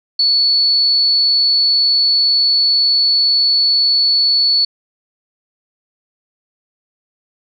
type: tone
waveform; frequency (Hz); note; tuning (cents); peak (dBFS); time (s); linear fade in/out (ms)
sine; 4431; C#8; -2; -10; 0.19-4.65; 5
effects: none